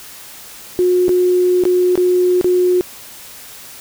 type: tone with dropouts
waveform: sine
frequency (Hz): 361.2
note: F#4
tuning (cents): -42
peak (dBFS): -10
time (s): 0.79-2.81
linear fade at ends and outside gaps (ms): 0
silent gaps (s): 1.082-1.092 / 1.637-1.653 / 1.955-1.976 / 2.412-2.444
effects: white hiss -36 dBFS RMS until 3.8 s